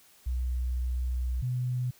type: tone pair in turn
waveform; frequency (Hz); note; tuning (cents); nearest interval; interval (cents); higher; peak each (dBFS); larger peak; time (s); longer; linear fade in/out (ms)
sine; 62.2 / 125.05; B1 / B2; +13 / +22; octave; 1209; second; -27; neither; 0.26-1.42 / 1.42-1.91; first; 10
effects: white hiss -59 dBFS RMS until 1.99 s